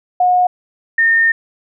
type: tone pair in turn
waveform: sine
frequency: 724 / 1824.4 Hz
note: F#5 / A#6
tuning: -38 / -38 cents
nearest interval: octave + major third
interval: 1600 cents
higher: second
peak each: -9 dBFS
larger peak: neither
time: 0.2-0.47 / 0.98-1.32 s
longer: second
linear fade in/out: 5 ms
effects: none